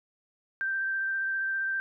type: tone with vibrato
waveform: sine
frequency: 1568 Hz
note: G6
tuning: in tune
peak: -27 dBFS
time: 0.61-1.8 s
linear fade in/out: 0 ms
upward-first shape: sine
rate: 15 Hz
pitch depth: 12 cents each way
effects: none